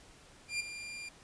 sawtooth tone with ADSR envelope, 2393 Hz, D7, 32 cents sharp, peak -27 dBFS, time 0.48-1.09 s, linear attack 120 ms, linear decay 11 ms, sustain -11 dB, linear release 6 ms, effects pink hiss -58 dBFS RMS until 1.23 s + resampled to 22050 Hz

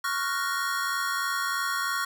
square chord, Gb major seventh, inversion second, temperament equal, 1108.7 / 1396.9 / 1480 / 1864.7 Hz, Db6 / F6 / Gb6 / Bb6, 0 / 0 / 0 / 0 cents, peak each -31 / -32 / -35 / -35 dBFS, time 0.04-2.05 s, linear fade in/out 5 ms, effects none

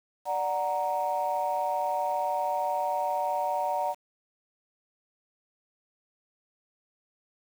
sine chord, D augmented, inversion none, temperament equal, 587.3 / 740 / 932.3 Hz, D5 / F#5 / A#5, 0 / 0 / 0 cents, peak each -31 / -29 / -29 dBFS, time 0.25-3.95 s, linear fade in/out 50 ms, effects tanh soft clip ceiling -18 dBFS + 8-bit

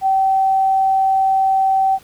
sine tone, 770 Hz, G5, 31 cents flat, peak -12 dBFS, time 0.01-1.99 s, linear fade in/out 50 ms, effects pink hiss -47 dBFS RMS until 2.03 s

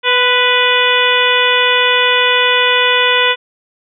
harmonic tone with a mistuned harmonic, 493.9 Hz, B4, in tune, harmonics 1 / 2 / 3 / 4 / 5 / 6 / 7, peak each -17 / -17 / -17 / -17 / -17 / -17 / -17 dBFS, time 0.03-3.36 s, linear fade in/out 50 ms, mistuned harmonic 2, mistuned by +27 cents, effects none

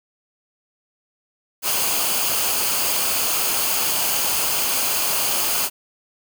white noise with comb filter, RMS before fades -21 dBFS, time 1.62-5.7 s, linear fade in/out 50 ms, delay 0.53 ms, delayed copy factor -0.5, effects none

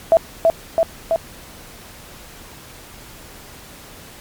sine tone with echo, 659.3 Hz, E5, in tune, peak -7 dBFS, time 0.12-0.17 s, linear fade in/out 0 ms, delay 330 ms, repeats 3, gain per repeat -2 dB, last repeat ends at 1.16 s, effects pink hiss -40 dBFS RMS until 4.2 s + MP3 96 kbps

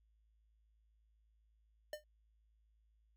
square tone with exponential decay, 603 Hz, D5, 46 cents sharp, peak -39 dBFS, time 1.93-2.04 s, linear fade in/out 2 ms, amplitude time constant 23 ms, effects added 54 Hz sine -70 dBFS peak until 3.16 s

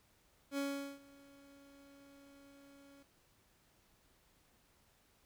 30% pulse tone with ADSR envelope, 279.3 Hz, C#4, 13 cents sharp, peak -32 dBFS, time 0.51-3.03 s, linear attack 67 ms, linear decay 410 ms, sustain -24 dB, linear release 6 ms, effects pink hiss -71 dBFS RMS until 5.25 s

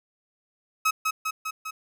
30% pulse tone with echo, 1280 Hz, D#6, 49 cents sharp, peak -17 dBFS, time 0.85-0.91 s, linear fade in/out 10 ms, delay 200 ms, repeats 4, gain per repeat -3 dB, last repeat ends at 1.71 s, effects none

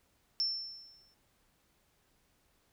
sine tone with exponential decay, 5370 Hz, E8, 31 cents sharp, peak -27 dBFS, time 0.4-1.14 s, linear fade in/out 0 ms, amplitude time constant 160 ms, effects pink hiss -72 dBFS RMS until 2.72 s

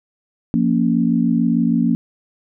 sine chord, Bb minor, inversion second, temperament just, 174.81 / 233.1 / 279.7 Hz, F3 / Bb3 / Db4, +2 / 0 / +16 cents, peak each -19 / -16 / -20 dBFS, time 0.54-1.95 s, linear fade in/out 0 ms, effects none

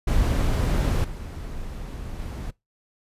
brown noise with level steps, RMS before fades -21 / -34 / -32 dBFS, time 0.07-2.51 s, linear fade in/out 10 ms, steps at 1.04 / 2.19 s, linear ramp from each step 5 ms, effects noise-tail reverb RT60 0.2 s tail -22 dB re dry + resampled to 32000 Hz

